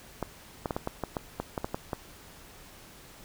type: clicks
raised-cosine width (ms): 1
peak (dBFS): -16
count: 12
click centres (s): 0.227 / 0.658 / 0.708 / 0.765 / 0.874 / 1.037 / 1.168 / 1.4 / 1.578 / 1.645 / 1.745 / 1.932
effects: pink hiss -51 dBFS RMS until 3.24 s